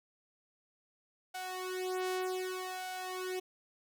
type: tone with flanger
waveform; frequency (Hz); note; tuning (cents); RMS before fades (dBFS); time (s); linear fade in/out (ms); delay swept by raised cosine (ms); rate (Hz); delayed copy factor
sawtooth; 370; F#4; 0; -38; 1.34-3.4; 10; 1.4 to 2.7; 0.65; +1
effects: none